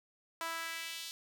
sawtooth tone with high-pass filter sweep, 329.6 Hz, E4, in tune, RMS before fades -41 dBFS, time 0.41-1.11 s, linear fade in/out 0 ms, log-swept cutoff 1000 to 4000 Hz, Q 1.6, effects none

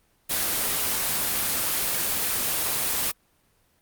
white noise, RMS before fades -25 dBFS, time 0.29-3.12 s, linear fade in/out 20 ms, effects pink hiss -65 dBFS RMS until 3.81 s + Opus 24 kbps

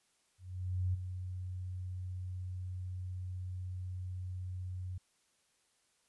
sine tone with ADSR envelope, 91.6 Hz, F#2, 17 cents flat, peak -29 dBFS, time 0.38-4.98 s, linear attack 560 ms, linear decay 14 ms, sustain -9 dB, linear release 5 ms, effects white hiss -74 dBFS RMS until 6.08 s + resampled to 24000 Hz

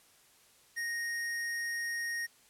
square tone, 1864.7 Hz, A#6, in tune, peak -34 dBFS, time 0.76-2.27 s, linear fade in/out 20 ms, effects white hiss -63 dBFS RMS until 2.49 s + low-pass 12000 Hz 12 dB/octave

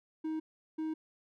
triangle tone pair in turn, 315.2 / 315.2 Hz, D#4 / D#4, +23 / +23 cents, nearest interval unison, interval 0 cents, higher neither, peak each -31 / -31 dBFS, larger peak neither, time 0.24-0.4 / 0.78-0.94 s, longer neither, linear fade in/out 10 ms, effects none

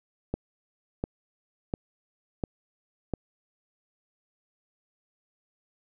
click train, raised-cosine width 2 ms, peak -15 dBFS, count 5, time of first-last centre 0.34-3.137 s, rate 1.43 Hz, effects none

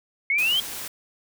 sine exponential sweep, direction up, 2142 to 3239 Hz, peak -19 dBFS, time 0.3-0.6 s, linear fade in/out 2 ms
white noise, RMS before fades -34 dBFS, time 0.38-0.88 s, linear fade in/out 5 ms
effects none

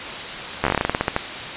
slowing click train, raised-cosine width 0.5 ms, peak -3 dBFS, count 15, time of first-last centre 0.64-1.164 s, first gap 12 ms, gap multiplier 1.16, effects white hiss -29 dBFS RMS until 1.56 s + resampled to 8000 Hz

